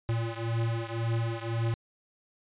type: beating tone pair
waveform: square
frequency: 114.2 / 116.1 Hz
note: A#2 / A#2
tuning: -35 / -7 cents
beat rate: 1.9 Hz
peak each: -31 / -33 dBFS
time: 0.09-1.74 s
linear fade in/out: 0 ms
effects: resampled to 8000 Hz